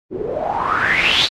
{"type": "noise with low-pass filter sweep", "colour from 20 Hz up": "white", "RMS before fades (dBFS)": -18, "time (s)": [0.1, 1.29], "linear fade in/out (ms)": 50, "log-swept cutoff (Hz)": [330, 4200], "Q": 7.9, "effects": ["AAC 48 kbps"]}